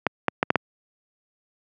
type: clicks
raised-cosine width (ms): 0.5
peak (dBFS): -3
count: 5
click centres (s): 0.067 / 0.283 / 0.429 / 0.504 / 0.557
effects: high-pass 150 Hz 12 dB/octave